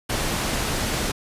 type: low-pass noise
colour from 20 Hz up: pink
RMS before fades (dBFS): -25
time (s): 0.09-1.12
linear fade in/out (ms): 10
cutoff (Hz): 11000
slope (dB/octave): 12
effects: resampled to 32000 Hz